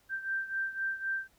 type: beating tone pair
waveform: sine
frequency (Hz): 1568 / 1571.9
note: G6 / G6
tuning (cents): 0 / +4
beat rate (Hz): 3.9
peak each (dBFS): -33 / -37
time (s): 0.09-1.28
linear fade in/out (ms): 50
effects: pink hiss -67 dBFS RMS until 1.38 s